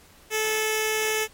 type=tone with notch filter; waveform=10% pulse; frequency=434.5 Hz; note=A4; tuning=22 cents flat; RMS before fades=-25 dBFS; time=0.3-1.28 s; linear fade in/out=50 ms; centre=1100 Hz; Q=0.93; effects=pink hiss -53 dBFS RMS until 1.33 s + MP3 64 kbps